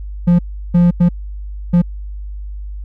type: tone bursts at uneven times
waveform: triangle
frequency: 174.61 Hz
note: F3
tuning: in tune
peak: -5 dBFS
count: 4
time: 0.27-0.39 / 0.74-0.91 / 1-1.09 / 1.73-1.82 s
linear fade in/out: 10 ms
effects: added 50 Hz sine -24 dBFS peak until 2.84 s